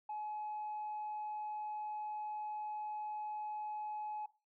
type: tone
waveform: sine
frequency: 848 Hz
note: G#5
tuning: 36 cents sharp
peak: -38 dBFS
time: 0.09-4.26 s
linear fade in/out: 5 ms
effects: noise-tail reverb RT60 0.3 s tail -18 dB re dry + tanh soft clip ceiling -36 dBFS